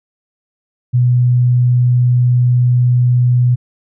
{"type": "tone", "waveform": "sine", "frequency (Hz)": 123.47, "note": "B2", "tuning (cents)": 0, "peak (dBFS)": -8, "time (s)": [0.93, 3.56], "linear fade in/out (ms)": 20, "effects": []}